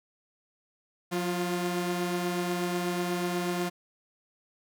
sawtooth tone pair together, 178.99 / 349.8 Hz, F3 / F4, +43 / +3 cents, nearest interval octave, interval 1160 cents, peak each -27 dBFS, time 1.11-3.7 s, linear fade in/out 20 ms, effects none

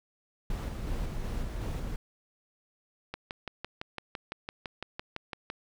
brown noise with tremolo, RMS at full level -33 dBFS, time 0.5-1.96 s, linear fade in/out 2 ms, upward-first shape square, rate 2.7 Hz, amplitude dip 25%
click train, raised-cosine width 0.3 ms, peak -20 dBFS, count 15, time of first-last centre 3.14-5.501 s, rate 5.93 Hz
effects none

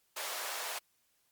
pink high-pass noise, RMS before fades -39 dBFS, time 0.16-0.79 s, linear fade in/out 10 ms, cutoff 580 Hz, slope 24 dB/octave, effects white hiss -74 dBFS RMS until 1.31 s + Opus 48 kbps

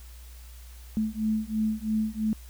sine beating tone pair, 215.8 / 218.8 Hz, A3 / A3, -33 / -9 cents, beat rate 3 Hz, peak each -28 dBFS, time 0.97-2.33 s, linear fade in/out 0 ms, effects added 60 Hz sine -43 dBFS peak until 2.49 s + white hiss -54 dBFS RMS until 2.49 s

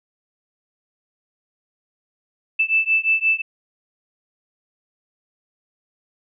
sine beating tone pair, 2637 / 2642.7 Hz, E7 / E7, 0 / +4 cents, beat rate 5.7 Hz, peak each -19 dBFS, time 2.59-3.42 s, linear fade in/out 10 ms, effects none

